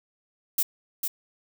violet noise with echo, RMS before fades -23 dBFS, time 0.58-0.63 s, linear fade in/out 5 ms, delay 450 ms, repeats 1, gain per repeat -5 dB, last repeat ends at 1.08 s, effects none

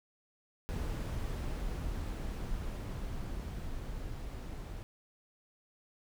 brown noise with level ramp, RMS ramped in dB -35 to -42 dBFS, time 0.69-4.83 s, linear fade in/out 0 ms, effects none

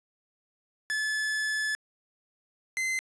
45% pulse tone pair in turn, 1727 / 2063 Hz, A6 / C7, -33 / -25 cents, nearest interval minor third, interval 308 cents, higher second, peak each -27 dBFS, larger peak neither, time 0.9-1.75 / 2.77-2.99 s, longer first, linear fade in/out 0 ms, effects resampled to 22050 Hz + 10-bit

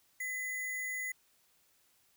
sine tone with sample-and-hold, 2013 Hz, B6, 33 cents sharp, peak -35 dBFS, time 0.2-1.12 s, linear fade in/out 5 ms, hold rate 8820 Hz, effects white hiss -70 dBFS RMS until 2.16 s

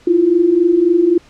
sine tone pair together, 325.5 / 349.2 Hz, E4 / F4, -22 / 0 cents, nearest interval minor second, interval 122 cents, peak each -15 / -10 dBFS, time 0.07-1.18 s, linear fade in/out 5 ms, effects pink hiss -47 dBFS RMS until 1.29 s + low-pass 6000 Hz 12 dB/octave

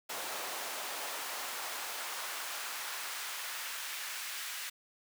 pink noise with high-pass filter sweep, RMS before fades -40 dBFS, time 0.09-4.7 s, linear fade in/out 10 ms, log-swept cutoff 570 to 1800 Hz, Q 0.99, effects none

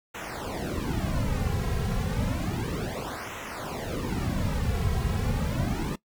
brown noise with flanger, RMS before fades -29 dBFS, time 0.14-5.96 s, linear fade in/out 10 ms, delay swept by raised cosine 0.21 to 3.41 ms, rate 0.31 Hz, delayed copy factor -1, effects noise-tail reverb RT60 0.1 s tail -20 dB re dry

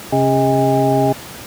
sine tone cluster, 133.8 / 272.4 / 405.9 / 632 / 813 Hz, C3 / C#4 / G#4 / D#5 / G#5, +39 / -30 / -40 / +27 / -37 cents, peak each -18 dBFS, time 0.12-1.13 s, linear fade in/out 10 ms, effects pink hiss -33 dBFS RMS until 1.46 s + high-pass 80 Hz 12 dB/octave

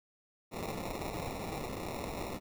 blue noise with sample-and-hold, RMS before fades -39 dBFS, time 0.51-2.4 s, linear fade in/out 50 ms, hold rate 1575 Hz, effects none

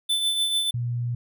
square tone with tremolo, 3520 Hz, A7, in tune, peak -20 dBFS, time 0.09-0.71 s, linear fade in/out 10 ms, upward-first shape triangle, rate 6.8 Hz, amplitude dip 50%
sine tone, 120.3 Hz, B2, 45 cents flat, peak -24 dBFS, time 0.74-1.15 s, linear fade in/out 5 ms
effects none

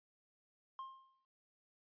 triangle tone with exponential decay, 1062 Hz, C6, 25 cents sharp, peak -40 dBFS, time 0.79-1.25 s, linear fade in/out 1 ms, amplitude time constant 100 ms, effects noise-tail reverb RT60 0.4 s tail -23 dB re dry + resampled to 11025 Hz

